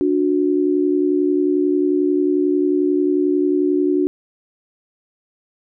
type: tone pair together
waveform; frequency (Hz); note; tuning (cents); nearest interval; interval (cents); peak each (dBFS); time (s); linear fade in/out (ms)
sine; 293.7 / 364.9; D4 / F#4; 0 / -24; major third; 376; -17; 0.01-4.07; 0
effects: none